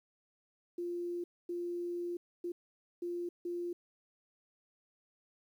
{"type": "tone bursts at uneven times", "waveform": "sine", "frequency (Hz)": 348.8, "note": "F4", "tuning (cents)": -2, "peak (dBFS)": -35, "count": 5, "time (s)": [[0.78, 1.24], [1.49, 2.17], [2.44, 2.52], [3.02, 3.29], [3.45, 3.73]], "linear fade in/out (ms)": 5, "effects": ["11-bit"]}